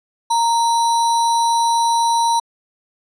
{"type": "tone with sample-and-hold", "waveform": "sine", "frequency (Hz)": 928, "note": "A#5", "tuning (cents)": -8, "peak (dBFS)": -13, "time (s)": [0.3, 2.4], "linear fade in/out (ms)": 10, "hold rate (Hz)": 4900, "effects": ["resampled to 24000 Hz"]}